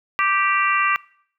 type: harmonic tone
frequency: 391.5 Hz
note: G4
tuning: 2 cents flat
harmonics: 3 / 4 / 5 / 6 / 7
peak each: -19 / -26 / -23 / -26 / -25 dBFS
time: 0.19-0.96 s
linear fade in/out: 0 ms
effects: noise-tail reverb RT60 0.6 s tail -22 dB re dry